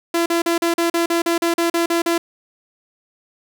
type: tone bursts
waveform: sawtooth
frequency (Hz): 338.2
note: E4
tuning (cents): +44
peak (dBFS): -12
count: 13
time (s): 0.14-2.18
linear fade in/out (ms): 5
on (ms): 120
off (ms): 40
effects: none